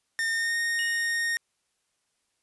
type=tone with pitch glide; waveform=45% pulse; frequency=1818 to 1850.8 Hz; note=A#6 to A#6; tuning=-44 to -13 cents; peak=-25 dBFS; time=0.19-1.37 s; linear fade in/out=0 ms; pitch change=+31 cents; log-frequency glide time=0.3-0.57 s
type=tone with exponential decay; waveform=triangle; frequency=2890 Hz; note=F#7; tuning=41 cents flat; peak=-30 dBFS; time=0.79-1.23 s; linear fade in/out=0 ms; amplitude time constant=95 ms
effects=white hiss -75 dBFS RMS until 2.42 s + resampled to 24000 Hz